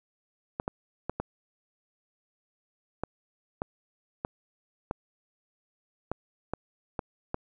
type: clicks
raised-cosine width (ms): 1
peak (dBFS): -16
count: 12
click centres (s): 0.599 / 0.679 / 1.096 / 1.2 / 3.036 / 3.619 / 4.249 / 4.911 / 6.116 / 6.536 / 6.992 / 7.344
effects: none